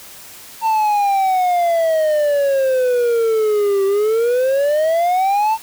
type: exponential two-way sweep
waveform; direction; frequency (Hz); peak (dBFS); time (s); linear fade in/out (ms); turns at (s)
triangle; down then up; 904 to 387.9 to 904; -11; 0.61-5.58; 50; 3.85
effects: white hiss -38 dBFS RMS until 5.62 s